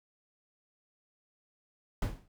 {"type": "noise with exponential decay", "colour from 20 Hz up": "brown", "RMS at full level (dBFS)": -27, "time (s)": [2.02, 2.28], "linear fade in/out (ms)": 2, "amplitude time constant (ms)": 55, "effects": []}